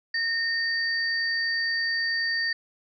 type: tone pair together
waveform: sine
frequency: 1835 / 4624 Hz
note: A#6 / D8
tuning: -28 / -28 cents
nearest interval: octave + major third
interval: 1600 cents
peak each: -25 / -29 dBFS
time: 0.14-2.53 s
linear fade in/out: 5 ms
effects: none